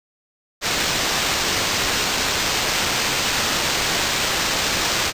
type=noise with sample-and-hold; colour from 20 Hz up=white; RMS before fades=-21 dBFS; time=0.61-5.13 s; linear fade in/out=50 ms; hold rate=11025 Hz; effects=resampled to 32000 Hz